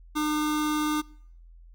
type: tone pair together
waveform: square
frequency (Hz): 303 / 1209.6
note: D#4 / D#6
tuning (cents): -46 / -49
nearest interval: 2 octaves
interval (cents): 2397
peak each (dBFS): -26 / -32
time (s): 0.15-1.02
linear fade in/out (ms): 20
effects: noise-tail reverb RT60 0.7 s tail -25 dB re dry + added 42 Hz sine -47 dBFS peak until 1.74 s